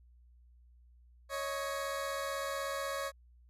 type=tone pair together; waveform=20% pulse; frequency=553.9 / 630 Hz; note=C#5 / D#5; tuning=-1 / +21 cents; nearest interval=major second; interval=222 cents; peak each=-31 / -37 dBFS; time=1.29-3.12 s; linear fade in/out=50 ms; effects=added 60 Hz sine -58 dBFS peak until 3.49 s + resampled to 32000 Hz